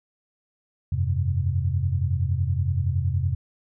sine chord, F suspended second, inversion none, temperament equal, 87.31 / 98 / 130.81 Hz, F2 / G2 / C3, 0 / 0 / 0 cents, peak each -24 / -26 / -26 dBFS, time 0.92-3.35 s, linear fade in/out 5 ms, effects none

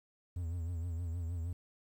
triangle tone with vibrato, 85 Hz, F2, 46 cents flat, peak -33 dBFS, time 0.36-1.53 s, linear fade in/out 5 ms, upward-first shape triangle, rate 6.4 Hz, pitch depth 100 cents each way, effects 11-bit

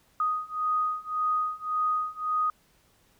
sine beating tone pair, 1244.5 / 1246.3 Hz, D#6 / D#6, 0 / +2 cents, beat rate 1.8 Hz, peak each -29 / -28 dBFS, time 0.2-2.5 s, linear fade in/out 2 ms, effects pink hiss -64 dBFS RMS until 3.19 s

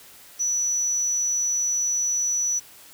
sine tone, 5920 Hz, F#8, in tune, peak -21 dBFS, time 0.39-2.6 s, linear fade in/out 20 ms, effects white hiss -48 dBFS RMS until 2.93 s

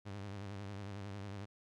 sawtooth tone with vibrato, 100 Hz, G2, 35 cents sharp, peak -39 dBFS, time 0.05-1.46 s, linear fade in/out 20 ms, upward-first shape sine, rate 11 Hz, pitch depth 69 cents each way, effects low-pass 6000 Hz 12 dB/octave

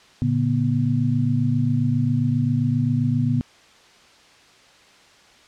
sine tone cluster, 114.9 / 142.4 / 242.8 Hz, A#2 / C#3 / B3, -25 / +47 / -29 cents, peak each -22 dBFS, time 0.22-3.41 s, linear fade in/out 0 ms, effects white hiss -51 dBFS RMS until 5.47 s + low-pass 5000 Hz 12 dB/octave

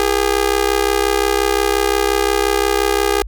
sawtooth tone with amplitude modulation, 407.2 Hz, G#4, 34 cents flat, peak -6 dBFS, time 0-3.22 s, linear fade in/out 0 ms, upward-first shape sine, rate 65.7 Hz, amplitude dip 95%, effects added 50 Hz sine -27 dBFS peak until 3.27 s

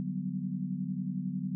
sine chord, G major seventh, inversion second, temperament equal, 146.83 / 185 / 196 / 246.9 Hz, D3 / F#3 / G3 / B3, 0 / 0 / 0 / 0 cents, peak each -39 / -34 / -39 / -39 dBFS, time 0-1.55 s, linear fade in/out 0 ms, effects none

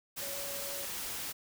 sine tone in noise, 560 Hz, C#5, 18 cents sharp, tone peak -44 dBFS, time 0.21-0.86 s, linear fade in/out 20 ms, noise white, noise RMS -39 dBFS, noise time 0.16-1.33 s, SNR -8 dB, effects none

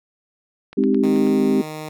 click train, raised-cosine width 0.3 ms, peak -23 dBFS, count 6, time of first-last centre 0.73-1.269 s, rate 9.27 Hz
sine chord, Ab major seventh, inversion none, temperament equal, 207.7 / 261.6 / 311.1 / 392 Hz, Ab3 / C4 / Eb4 / G4, 0 / 0 / 0 / 0 cents, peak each -20 / -18 / -23 / -20 dBFS, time 0.77-1.62 s, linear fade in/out 10 ms
10% pulse tone, 154.7 Hz, D#3, 10 cents flat, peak -21 dBFS, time 1.03-1.89 s, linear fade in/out 5 ms
effects none

